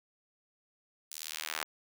sawtooth tone with high-pass filter sweep, 78.2 Hz, D#2, 9 cents sharp, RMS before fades -40 dBFS, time 1.11-1.64 s, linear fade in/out 5 ms, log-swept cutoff 6700 to 1100 Hz, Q 0.83, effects none

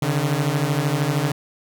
sawtooth beating tone pair, 138.59 / 151.59 Hz, C#3 / D#3, 0 / -45 cents, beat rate 13 Hz, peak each -18 dBFS, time 0.02-1.32 s, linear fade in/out 5 ms, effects none

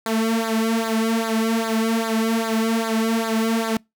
sawtooth tone with flanger, 224.7 Hz, A3, 37 cents sharp, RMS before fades -21 dBFS, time 0.06-3.77 s, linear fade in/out 2 ms, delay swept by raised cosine 0.34 to 3.34 ms, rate 2.5 Hz, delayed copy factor -0.85, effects noise-tail reverb RT60 0.2 s tail -26 dB re dry

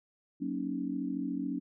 sine chord, D# minor seventh, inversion first, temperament equal, 185 / 233.1 / 277.2 / 311.1 Hz, F#3 / A#3 / C#4 / D#4, 0 / 0 / 0 / 0 cents, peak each -39 / -39 / -34 / -40 dBFS, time 0.4-1.6 s, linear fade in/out 20 ms, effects none

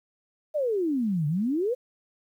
sine exponential two-way sweep, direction down then up, 631 to 142.8 to 527 Hz, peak -23 dBFS, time 0.54-1.75 s, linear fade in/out 20 ms, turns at 1.27 s, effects 10-bit

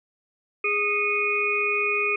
harmonic tone with a mistuned harmonic, 412.7 Hz, G#4, 11 cents flat, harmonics 1 / 3 / 5 / 6, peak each -28 / -30 / -30 / -23 dBFS, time 0.64-2.16 s, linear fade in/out 5 ms, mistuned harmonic 5, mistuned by +90 cents, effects none

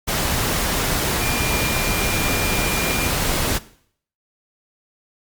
sine tone in noise, 2400 Hz, D7, 37 cents sharp, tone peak -27 dBFS, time 1.2-3.09 s, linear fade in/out 20 ms, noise pink, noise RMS -21 dBFS, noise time 0.07-3.59 s, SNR -9 dB, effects noise-tail reverb RT60 0.6 s tail -18 dB re dry + Opus 48 kbps

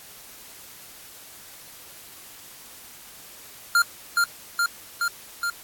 square tone with echo, 1396.9 Hz, F6, in tune, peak -16 dBFS, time 3.75-3.82 s, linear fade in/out 2 ms, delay 420 ms, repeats 4, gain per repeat -2 dB, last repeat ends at 5.5 s, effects white hiss -45 dBFS RMS until 5.63 s + AAC 64 kbps

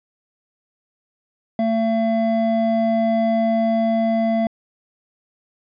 triangle tone pair together, 225.1 / 675 Hz, A3 / E5, +40 / +41 cents, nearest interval octave + perfect fifth, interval 1901 cents, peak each -17 dBFS, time 1.59-4.47 s, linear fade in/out 2 ms, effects resampled to 11025 Hz

